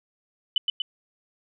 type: tone with echo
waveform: sine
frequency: 2999 Hz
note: F#7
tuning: 23 cents sharp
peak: -18 dBFS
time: 0.56-0.58 s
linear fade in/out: 2 ms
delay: 120 ms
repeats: 2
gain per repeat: -3 dB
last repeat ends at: 0.82 s
effects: none